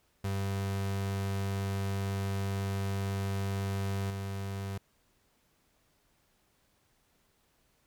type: tone with level steps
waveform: 35% pulse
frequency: 98 Hz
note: G2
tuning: in tune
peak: -29 / -33 dBFS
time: 0.24-4.78 s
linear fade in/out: 5 ms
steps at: 4.1 s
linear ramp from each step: 5 ms
effects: pink hiss -71 dBFS RMS until 7.86 s